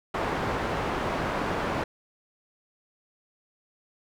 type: low-pass noise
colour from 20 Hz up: white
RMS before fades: -29 dBFS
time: 0.14-1.84 s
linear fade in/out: 5 ms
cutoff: 1100 Hz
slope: 12 dB/octave
effects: none